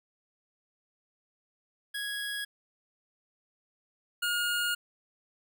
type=tone pair in turn; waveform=25% pulse; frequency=1661.2 / 1427.5 Hz; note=G#6 / F6; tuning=0 / +37 cents; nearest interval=minor third; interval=263 cents; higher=first; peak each=-29 / -24 dBFS; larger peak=second; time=1.94-2.45 / 4.22-4.75 s; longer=second; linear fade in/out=10 ms; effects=none